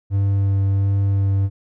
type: tone with vibrato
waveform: triangle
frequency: 98.5 Hz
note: G2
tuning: 9 cents sharp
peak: -13 dBFS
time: 0.1-1.5 s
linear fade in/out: 50 ms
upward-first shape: sine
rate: 1.4 Hz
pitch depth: 10 cents each way
effects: none